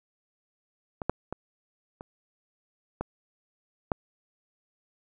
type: clicks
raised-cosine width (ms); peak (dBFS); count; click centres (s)
1; -19 / -10 / -19 / -26 / -16 / -11; 6; 1.018 / 1.096 / 1.326 / 2.009 / 3.01 / 3.918
effects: none